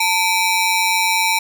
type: ring-modulated tone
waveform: sawtooth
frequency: 1600 Hz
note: G6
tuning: 35 cents sharp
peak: -8 dBFS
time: 0-1.39 s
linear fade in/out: 5 ms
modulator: 706 Hz
effects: none